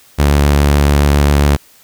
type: tone with vibrato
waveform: sawtooth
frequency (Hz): 72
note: D2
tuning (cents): -34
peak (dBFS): -4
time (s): 0.18-1.57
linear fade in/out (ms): 20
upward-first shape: sine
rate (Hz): 7.3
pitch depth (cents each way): 15
effects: white hiss -46 dBFS RMS until 1.83 s